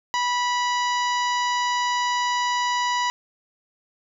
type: harmonic tone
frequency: 980 Hz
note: B5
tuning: 14 cents flat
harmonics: 1 / 2 / 3 / 4 / 5 / 6 / 7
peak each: -22 / -28 / -32 / -34 / -36 / -38 / -39 dBFS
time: 0.14-3.1 s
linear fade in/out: 0 ms
effects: 10-bit